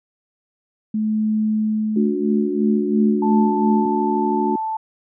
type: tone with tremolo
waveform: sine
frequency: 215.8 Hz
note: A3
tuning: 33 cents flat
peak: -16 dBFS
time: 0.94-3.86 s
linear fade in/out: 5 ms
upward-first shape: sine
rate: 0.54 Hz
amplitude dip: 45%
type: harmonic tone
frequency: 72.9 Hz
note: D2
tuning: 12 cents flat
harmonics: 3 / 4 / 5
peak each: -22 / -23 / -22 dBFS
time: 1.96-4.56 s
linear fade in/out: 5 ms
type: tone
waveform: sine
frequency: 880 Hz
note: A5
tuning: in tune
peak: -21 dBFS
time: 3.22-4.77 s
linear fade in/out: 5 ms
effects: none